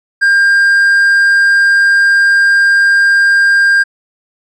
triangle tone, 1601 Hz, G6, 36 cents sharp, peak -4 dBFS, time 0.21-3.84 s, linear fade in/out 20 ms, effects resampled to 24000 Hz

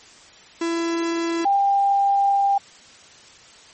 45% pulse / sine tone pair in turn, 334.7 / 796.1 Hz, E4 / G5, +26 / +27 cents, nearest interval octave + minor third, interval 1501 cents, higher second, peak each -21 / -15 dBFS, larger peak second, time 0.61-1.45 / 1.45-2.58 s, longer second, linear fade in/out 5 ms, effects white hiss -47 dBFS RMS until 3.73 s + MP3 32 kbps

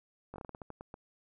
slowing click train, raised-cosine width 1 ms, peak -30 dBFS, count 11, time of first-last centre 0.34-0.941 s, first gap 19 ms, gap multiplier 1.24, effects none

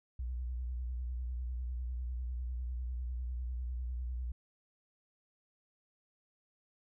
sine tone with vibrato, 61.5 Hz, B1, 7 cents flat, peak -35 dBFS, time 0.19-4.32 s, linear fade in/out 5 ms, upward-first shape square, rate 10 Hz, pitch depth 52 cents each way, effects none

